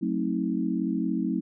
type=chord; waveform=sine; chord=F# diminished seventh; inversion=none; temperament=just; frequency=185 / 222 / 266.4 / 319.7 Hz; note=F#3 / A3 / C4 / Eb4; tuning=0 / +16 / +31 / +47 cents; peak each=-30 dBFS; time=0.01-1.41 s; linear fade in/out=20 ms; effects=none